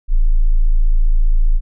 sine tone, 27.5 Hz, A0, in tune, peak -8 dBFS, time 0.08-1.61 s, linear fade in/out 50 ms, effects none

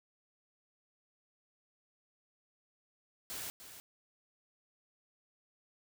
white noise with echo, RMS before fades -42 dBFS, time 3.3-3.5 s, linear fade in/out 0 ms, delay 300 ms, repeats 1, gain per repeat -10 dB, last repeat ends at 3.8 s, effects none

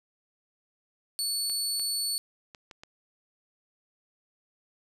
25% pulse tone, 4440 Hz, C#8, 2 cents sharp, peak -23 dBFS, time 1.19-2.18 s, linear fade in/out 0 ms
clicks, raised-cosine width 0.2 ms, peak -28 dBFS, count 5, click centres 1.498 / 1.796 / 2.548 / 2.712 / 2.835 s
effects none

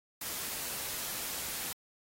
white noise, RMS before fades -38 dBFS, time 0.21-1.73 s, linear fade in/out 5 ms, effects AAC 48 kbps

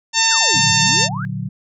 harmonic tone, 901 Hz, A5, 41 cents sharp, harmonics 1 / 2 / 3 / 4 / 5 / 6 / 7 / 8, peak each -21 / -21 / -21 / -21 / -21 / -21 / -21 / -21 dBFS, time 0.13-1.09 s, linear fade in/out 50 ms
sine exponential two-way sweep, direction down then up, 1661.2 to 92.5 to 1661.2 Hz, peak -26 dBFS, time 0.31-1.25 s, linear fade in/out 0 ms, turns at 0.72 s
sine chord, Bb augmented, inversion none, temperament equal, 116.54 / 146.83 / 185 Hz, Bb2 / D3 / F#3, 0 / 0 / 0 cents, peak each -26 dBFS, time 0.54-1.49 s, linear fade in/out 10 ms
effects none

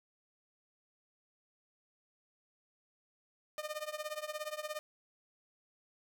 sawtooth tone with tremolo, 608 Hz, D#5, 40 cents flat, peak -31 dBFS, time 3.58-4.79 s, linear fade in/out 0 ms, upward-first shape triangle, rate 17 Hz, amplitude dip 95%, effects none

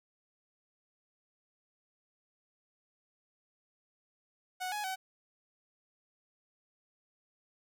sawtooth tone with pitch steps, 738 / 837 / 757 Hz, F#5 / G#5 / F#5, -5 / +13 / +39 cents, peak -31 dBFS, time 4.6-4.96 s, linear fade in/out 20 ms, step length 120 ms, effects none

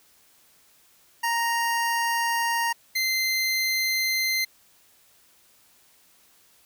25% pulse tone pair in turn, 932.3 / 2075 Hz, A#5 / C7, 0 / -15 cents, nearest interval octave + major second, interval 1385 cents, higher second, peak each -19 dBFS, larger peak neither, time 1.23-2.73 / 2.95-4.45 s, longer neither, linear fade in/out 10 ms, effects white hiss -59 dBFS RMS until 6.65 s

